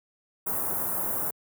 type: band-stop noise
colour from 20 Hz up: white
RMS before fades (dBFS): -29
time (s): 0.46-1.31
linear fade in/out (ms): 10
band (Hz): 1300 to 11000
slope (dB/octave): 24
effects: high-pass 80 Hz 12 dB/octave